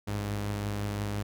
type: tone pair together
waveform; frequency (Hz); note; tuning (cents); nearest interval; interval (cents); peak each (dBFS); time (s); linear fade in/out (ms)
sawtooth; 54.3 / 102.8; A1 / G#2; -22 / -17; major seventh; 1105; -36 / -27; 0.07-1.23; 10
effects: none